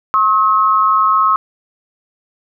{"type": "tone pair together", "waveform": "sine", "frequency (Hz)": [1077.2, 1281], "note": ["C#6", "E6"], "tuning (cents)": [-50, -50], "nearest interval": "minor third", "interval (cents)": 300, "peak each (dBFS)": -12, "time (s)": [0.14, 1.36], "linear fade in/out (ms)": 0, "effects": []}